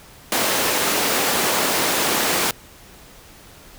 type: high-pass noise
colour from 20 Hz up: pink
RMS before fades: -20 dBFS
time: 0.32-2.51 s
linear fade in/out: 2 ms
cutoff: 300 Hz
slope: 12 dB/octave
effects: pink hiss -45 dBFS RMS until 3.78 s